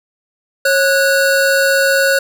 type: tone pair together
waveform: square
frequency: 547 / 1471.3 Hz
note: C#5 / F#6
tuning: -23 / -10 cents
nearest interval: octave + perfect fourth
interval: 1713 cents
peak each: -14 dBFS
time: 0.65-2.19 s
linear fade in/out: 5 ms
effects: none

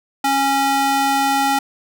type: tone with high-pass filter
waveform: square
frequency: 274.8 Hz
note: C#4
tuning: 15 cents flat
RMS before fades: -17 dBFS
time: 0.24-1.59 s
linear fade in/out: 5 ms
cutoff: 580 Hz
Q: 2.9
effects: none

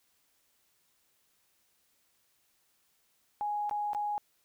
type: tone with dropouts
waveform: sine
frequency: 830.6 Hz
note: G#5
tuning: in tune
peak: -30 dBFS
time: 3.41-4.18 s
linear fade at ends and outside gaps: 0 ms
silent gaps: 3.695-3.711 / 3.933-3.948 s
effects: white hiss -72 dBFS RMS until 4.44 s

